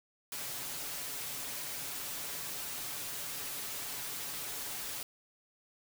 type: noise with comb filter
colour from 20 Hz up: white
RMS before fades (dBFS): -40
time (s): 0.32-5.03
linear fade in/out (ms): 2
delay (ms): 7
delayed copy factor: +0.5
effects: none

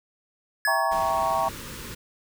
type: tone with exponential decay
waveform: square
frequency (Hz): 1700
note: G#6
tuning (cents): +40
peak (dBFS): -21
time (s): 0.65-1.34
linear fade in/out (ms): 1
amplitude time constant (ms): 150
type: chord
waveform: sine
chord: E diminished seventh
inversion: none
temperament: equal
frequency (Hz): 659.3 / 784 / 932.3 / 1108.7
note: E5 / G5 / Bb5 / Db6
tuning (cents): 0 / 0 / 0 / 0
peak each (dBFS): -27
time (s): 0.67-1.49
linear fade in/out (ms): 10
type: band-stop noise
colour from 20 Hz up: pink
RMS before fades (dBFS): -38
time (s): 0.91-1.95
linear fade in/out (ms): 10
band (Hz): 570 to 890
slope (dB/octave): 96
effects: none

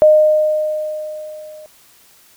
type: tone with level ramp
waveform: sine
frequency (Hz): 614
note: D#5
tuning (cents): -23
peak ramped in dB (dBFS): -4 to -34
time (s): 0.02-1.66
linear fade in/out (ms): 0
effects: white hiss -49 dBFS RMS until 2.36 s

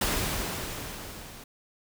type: noise with level ramp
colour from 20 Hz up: pink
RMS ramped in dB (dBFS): -26 to -46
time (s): 0.01-1.44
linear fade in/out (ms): 5
effects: none

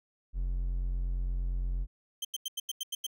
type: tone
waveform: triangle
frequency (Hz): 44.33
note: F1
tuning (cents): +27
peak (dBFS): -27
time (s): 0.33-1.87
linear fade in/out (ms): 50
type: tone bursts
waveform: sawtooth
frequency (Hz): 3136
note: G7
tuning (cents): 0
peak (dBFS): -29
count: 8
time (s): 2.22-3.067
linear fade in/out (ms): 5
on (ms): 28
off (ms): 89
effects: none

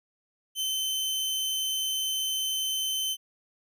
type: tone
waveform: sawtooth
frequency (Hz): 3073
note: G7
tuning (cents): -35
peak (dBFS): -24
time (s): 0.55-3.17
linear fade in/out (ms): 50
effects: none

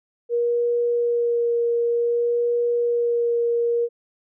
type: tone with vibrato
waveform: sine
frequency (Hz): 473.9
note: A#4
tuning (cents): +28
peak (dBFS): -18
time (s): 0.29-3.89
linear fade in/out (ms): 50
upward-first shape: sine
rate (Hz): 0.54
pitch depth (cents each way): 12
effects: none

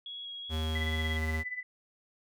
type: tone with vibrato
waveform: sine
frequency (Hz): 3322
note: G#7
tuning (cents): 0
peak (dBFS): -39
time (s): 0.06-1.17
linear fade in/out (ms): 2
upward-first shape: square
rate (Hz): 2.6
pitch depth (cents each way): 9
type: tone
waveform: square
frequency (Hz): 79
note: D#2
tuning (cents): +27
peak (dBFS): -31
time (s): 0.49-1.44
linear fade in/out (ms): 50
type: tone with tremolo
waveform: sine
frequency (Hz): 1996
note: B6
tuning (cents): +18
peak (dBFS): -32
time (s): 0.75-1.63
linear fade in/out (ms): 5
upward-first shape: sine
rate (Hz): 17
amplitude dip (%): 75
effects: none

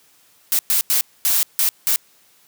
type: noise bursts at uneven times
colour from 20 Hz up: blue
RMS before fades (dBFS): -17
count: 6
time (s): 0.52-0.59 / 0.7-0.81 / 0.9-1.01 / 1.25-1.43 / 1.59-1.69 / 1.87-1.96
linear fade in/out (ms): 0
effects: white hiss -55 dBFS RMS until 2.47 s + high-pass 100 Hz 12 dB/octave

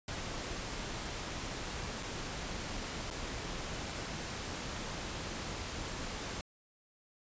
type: noise with dropouts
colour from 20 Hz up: pink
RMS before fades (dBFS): -40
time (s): 0.08-6.41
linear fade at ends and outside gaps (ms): 1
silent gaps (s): 2.027-2.031 / 3.102-3.11
effects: resampled to 16000 Hz

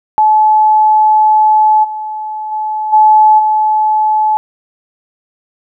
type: tone with level steps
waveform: sine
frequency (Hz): 860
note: A5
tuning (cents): -40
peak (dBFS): -5 / -18 / -14 / -3 / -8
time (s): 0.18-4.37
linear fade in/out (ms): 0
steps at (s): 1.83 / 2.51 / 2.92 / 3.38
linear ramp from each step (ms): 20
effects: none

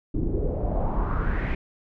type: noise with low-pass filter sweep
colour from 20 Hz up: brown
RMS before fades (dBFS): -25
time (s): 0.14-1.55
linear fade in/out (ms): 5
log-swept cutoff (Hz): 300 to 2300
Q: 3.7
effects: none

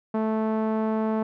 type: tone with low-pass filter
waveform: sawtooth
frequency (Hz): 219.1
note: A3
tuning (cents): -7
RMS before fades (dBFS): -25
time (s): 0.14-1.23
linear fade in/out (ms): 5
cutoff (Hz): 960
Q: 1.2
effects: none

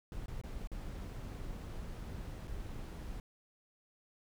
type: noise with dropouts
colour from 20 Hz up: brown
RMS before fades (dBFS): -43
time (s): 0.12-3.2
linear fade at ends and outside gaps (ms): 1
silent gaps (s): 0.26-0.281 / 0.414-0.436 / 0.673-0.717 / 2.474-2.478
effects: none

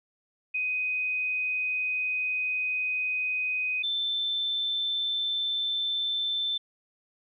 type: tone pair in turn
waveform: sine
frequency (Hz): 2504 / 3541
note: D#7 / A7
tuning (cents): +10 / +10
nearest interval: tritone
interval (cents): 600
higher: second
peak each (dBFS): -26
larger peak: neither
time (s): 0.54-3.83 / 3.83-6.58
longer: first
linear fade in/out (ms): 10
effects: none

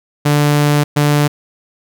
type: tone bursts at uneven times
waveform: sawtooth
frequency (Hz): 146.83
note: D3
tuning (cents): 0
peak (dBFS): -6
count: 2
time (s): 0.25-0.84 / 0.96-1.28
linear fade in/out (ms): 10
effects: none

